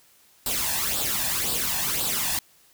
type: noise with flanger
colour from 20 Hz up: white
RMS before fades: -26 dBFS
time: 0.46-2.39 s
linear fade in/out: 2 ms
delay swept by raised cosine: 0.23 to 1.18 ms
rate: 1.9 Hz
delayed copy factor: +0.65
effects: white hiss -58 dBFS RMS until 2.73 s

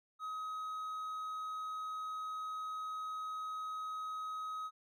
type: tone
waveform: triangle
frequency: 1267 Hz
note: D#6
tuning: 31 cents sharp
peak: -37 dBFS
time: 0.19-4.71 s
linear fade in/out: 50 ms
effects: none

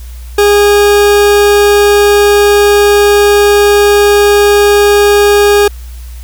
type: tone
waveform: 40% pulse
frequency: 410 Hz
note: G#4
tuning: 22 cents flat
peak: -3 dBFS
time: 0.38-5.68 s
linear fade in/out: 5 ms
effects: added 60 Hz sine -23 dBFS peak until 6.23 s + white hiss -39 dBFS RMS until 6.23 s

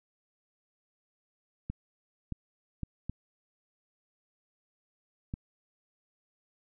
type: clicks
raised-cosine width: 5 ms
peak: -22 dBFS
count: 5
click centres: 1.7 / 2.323 / 2.833 / 3.096 / 5.339 s
effects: none

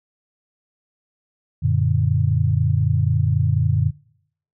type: chord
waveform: sine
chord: Gb augmented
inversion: none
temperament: equal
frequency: 92.5 / 116.54 / 146.83 Hz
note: Gb2 / Bb2 / D3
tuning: 0 / 0 / 0 cents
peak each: -20 dBFS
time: 1.62-3.91 s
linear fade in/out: 20 ms
effects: noise-tail reverb RT60 0.7 s tail -23 dB re dry

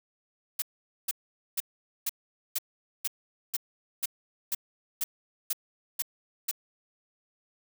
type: noise bursts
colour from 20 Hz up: blue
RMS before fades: -29 dBFS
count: 13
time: 0.59-6.513 s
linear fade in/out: 5 ms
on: 31 ms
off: 460 ms
effects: none

